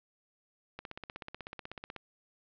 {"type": "click train", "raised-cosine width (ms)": 0.3, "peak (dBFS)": -25, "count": 20, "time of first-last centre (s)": [0.79, 1.963], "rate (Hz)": 16.2, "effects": ["low-pass 4000 Hz 12 dB/octave"]}